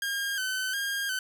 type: tone with vibrato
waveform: sawtooth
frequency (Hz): 1568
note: G6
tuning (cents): 0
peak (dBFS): -25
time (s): 0.02-1.19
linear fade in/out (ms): 2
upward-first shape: square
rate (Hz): 1.4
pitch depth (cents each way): 52
effects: none